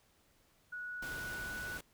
sine tone with pitch glide, 1465 to 1478.6 Hz, F#6 to F#6, -18 to -2 cents, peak -40 dBFS, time 0.72-1.78 s, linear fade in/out 10 ms, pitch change +16 cents, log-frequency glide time 0.82-1.56 s
pink noise, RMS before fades -47 dBFS, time 1.02-1.81 s, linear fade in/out 5 ms
effects pink hiss -70 dBFS RMS until 1.93 s

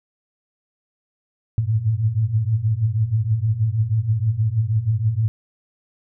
sine tone cluster, 96.8 / 107.1 / 113.4 Hz, G2 / A2 / A#2, -21 / -46 / -47 cents, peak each -28 / -22 / -19 dBFS, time 1.58-5.28 s, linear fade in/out 0 ms, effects none

